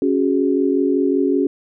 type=chord; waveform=sine; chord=C# suspended fourth; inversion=none; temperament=equal; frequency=277.2 / 370 / 415.3 Hz; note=C#4 / F#4 / G#4; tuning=0 / 0 / 0 cents; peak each=-17 / -19 / -21 dBFS; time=0.02-1.47 s; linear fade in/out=2 ms; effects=none